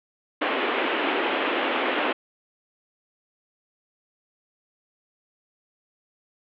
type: band-pass noise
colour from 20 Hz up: pink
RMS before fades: -25 dBFS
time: 0.41-2.13 s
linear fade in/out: 10 ms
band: 260 to 3200 Hz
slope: 48 dB/octave
effects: none